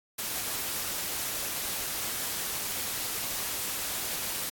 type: noise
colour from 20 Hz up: white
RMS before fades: -33 dBFS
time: 0.18-4.5 s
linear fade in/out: 10 ms
effects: AAC 64 kbps